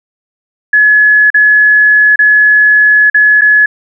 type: tone with dropouts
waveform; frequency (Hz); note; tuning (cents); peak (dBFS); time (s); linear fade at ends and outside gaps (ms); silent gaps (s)
sine; 1700; G#6; +40; -3; 0.73-3.66; 5; 1.303-1.343 / 2.159-2.19 / 3.1-3.144 / 3.411-3.417
effects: none